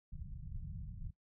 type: low-pass noise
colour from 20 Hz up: pink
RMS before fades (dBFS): -45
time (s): 0.12-1.11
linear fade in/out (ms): 10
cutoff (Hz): 170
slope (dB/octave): 48
effects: noise-tail reverb RT60 0.1 s tail -19 dB re dry